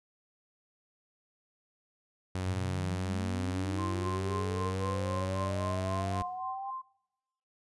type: tone with pitch glide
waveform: sawtooth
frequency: 92.5 to 94.66 Hz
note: F#2 to F#2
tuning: 0 to +40 cents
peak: -28 dBFS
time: 2.35-6.22 s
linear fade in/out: 0 ms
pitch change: +40 cents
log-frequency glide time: 2.73-4.6 s
type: linear sweep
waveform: sine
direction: up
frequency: 92.5 to 798 Hz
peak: -36 dBFS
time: 2.46-6.71 s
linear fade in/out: 10 ms
type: tone with tremolo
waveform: sine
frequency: 1046.5 Hz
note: C6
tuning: in tune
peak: -35 dBFS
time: 3.78-6.82 s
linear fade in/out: 10 ms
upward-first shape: sine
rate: 3.8 Hz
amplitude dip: 85%
effects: noise-tail reverb RT60 1.0 s tail -25 dB re dry + resampled to 24000 Hz